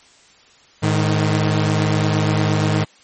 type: tone pair together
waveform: sawtooth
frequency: 106.36 / 155.3 Hz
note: G#2 / D#3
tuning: +42 / -3 cents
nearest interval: perfect fifth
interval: 655 cents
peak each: -14 dBFS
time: 0.82-2.85 s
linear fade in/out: 20 ms
effects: white hiss -50 dBFS RMS until 3.03 s + MP3 32 kbps